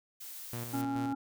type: noise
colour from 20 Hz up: blue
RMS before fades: -45 dBFS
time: 0.2-0.82 s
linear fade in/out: 10 ms
type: tone with tremolo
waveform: sawtooth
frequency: 118.7 Hz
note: A#2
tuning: 32 cents sharp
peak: -33 dBFS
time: 0.53-1.13 s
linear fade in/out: 0 ms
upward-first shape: square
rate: 4.7 Hz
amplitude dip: 45%
type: harmonic tone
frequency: 275.5 Hz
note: C#4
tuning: 11 cents flat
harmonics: 1 / 3 / 5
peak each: -32 / -38 / -46 dBFS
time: 0.73-1.15 s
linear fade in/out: 10 ms
effects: none